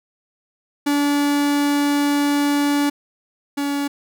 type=tone pair in turn; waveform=45% pulse; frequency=288.1 / 284.1 Hz; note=D4 / C#4; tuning=-33 / +43 cents; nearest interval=unison; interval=24 cents; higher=first; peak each=-16 / -20 dBFS; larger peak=first; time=0.86-2.9 / 3.57-3.88 s; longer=first; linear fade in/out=10 ms; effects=none